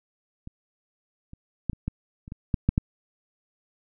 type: clicks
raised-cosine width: 5 ms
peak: -26 / -30 / -13 / -26 / -15 / -29 / -23 / -10 / -7 / -8 dBFS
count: 10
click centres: 0.474 / 1.334 / 1.697 / 1.732 / 1.88 / 2.279 / 2.321 / 2.542 / 2.69 / 2.779 s
effects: none